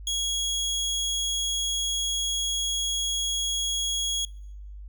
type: tone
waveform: 25% pulse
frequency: 3320 Hz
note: G#7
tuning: 1 cent flat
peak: -22 dBFS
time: 0.07-4.25 s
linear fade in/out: 2 ms
effects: noise-tail reverb RT60 0.8 s tail -25 dB re dry + added 50 Hz sine -38 dBFS peak until 4.88 s